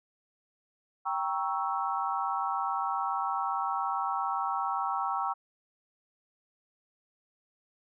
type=chord; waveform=sine; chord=G diminished seventh; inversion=none; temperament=equal with one note detuned; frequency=784 / 941.5 / 1108.7 / 1318.5 Hz; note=G5 / Bb5 / Db6 / Fb6; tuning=0 / +17 / 0 / 0 cents; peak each=-33 / -34 / -34 / -34 dBFS; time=1.05-5.34 s; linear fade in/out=20 ms; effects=none